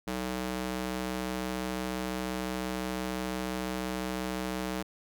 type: tone with high-pass filter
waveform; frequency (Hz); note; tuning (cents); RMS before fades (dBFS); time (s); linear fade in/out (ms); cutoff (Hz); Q
square; 62.9; B1; +32; -34; 0.07-4.83; 10; 200; 0.74
effects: none